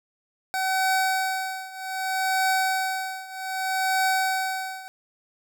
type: tone with tremolo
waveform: 25% pulse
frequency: 759 Hz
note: F#5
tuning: 44 cents sharp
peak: -16 dBFS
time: 0.54-4.88 s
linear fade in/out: 0 ms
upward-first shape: triangle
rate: 0.64 Hz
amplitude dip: 90%
effects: none